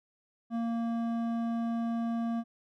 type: tone with hard clipping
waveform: sine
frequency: 231.3 Hz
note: A#3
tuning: 13 cents flat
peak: -31 dBFS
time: 0.5-2.44 s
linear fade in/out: 50 ms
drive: 10 dB
effects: none